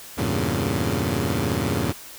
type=chord; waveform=15% pulse; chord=E diminished seventh; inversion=none; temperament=equal; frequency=82.41 / 98 / 116.54 / 138.59 Hz; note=E2 / G2 / Bb2 / Db3; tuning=0 / 0 / 0 / 0 cents; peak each=-21 dBFS; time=0.17-1.93 s; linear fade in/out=20 ms; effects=white hiss -41 dBFS RMS until 2.18 s